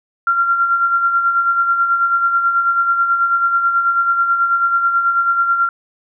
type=tone with tremolo; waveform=sine; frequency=1378 Hz; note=F6; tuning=24 cents flat; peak=-10 dBFS; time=0.27-5.69 s; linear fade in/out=2 ms; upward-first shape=sine; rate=9.2 Hz; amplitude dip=50%; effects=none